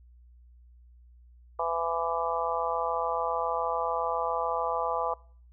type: harmonic tone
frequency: 167.1 Hz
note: E3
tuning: 24 cents sharp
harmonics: 3 / 4 / 5 / 6 / 7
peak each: -33 / -33 / -33 / -33 / -33 dBFS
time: 1.59-5.14 s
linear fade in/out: 5 ms
effects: noise-tail reverb RT60 0.5 s tail -24 dB re dry + added 60 Hz sine -52 dBFS peak until 5.52 s